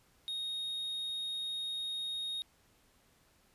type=tone; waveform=triangle; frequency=3729 Hz; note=A#7; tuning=in tune; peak=-34 dBFS; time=0.28-2.42 s; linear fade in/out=0 ms; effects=pink hiss -68 dBFS RMS until 3.54 s + resampled to 32000 Hz